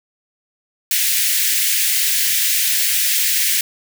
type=high-pass noise; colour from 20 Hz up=white; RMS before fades=-17 dBFS; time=0.91-3.61 s; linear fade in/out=2 ms; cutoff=1700 Hz; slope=48 dB/octave; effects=none